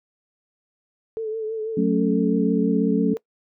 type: tone with vibrato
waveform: sine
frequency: 440 Hz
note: A4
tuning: in tune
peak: -24 dBFS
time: 1.17-3.17 s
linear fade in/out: 0 ms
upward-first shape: triangle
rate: 6.1 Hz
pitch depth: 48 cents each way
type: chord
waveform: sine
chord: F# minor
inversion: none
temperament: equal with one note detuned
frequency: 183.72 / 220 / 277.2 Hz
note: F#3 / A3 / C#4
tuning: -12 / 0 / 0 cents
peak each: -22 dBFS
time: 1.77-3.14 s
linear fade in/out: 5 ms
effects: noise-tail reverb RT60 0.1 s tail -21 dB re dry